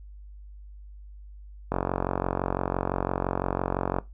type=click train; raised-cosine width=1 ms; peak=-11 dBFS; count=105; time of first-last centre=1.72-3.986 s; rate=45.9 Hz; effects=noise-tail reverb RT60 0.2 s tail -18 dB re dry + added 50 Hz sine -42 dBFS peak until 4.13 s